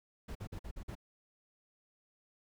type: noise bursts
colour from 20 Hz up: brown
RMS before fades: -43 dBFS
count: 6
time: 0.28-0.953 s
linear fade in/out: 10 ms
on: 73 ms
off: 47 ms
effects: none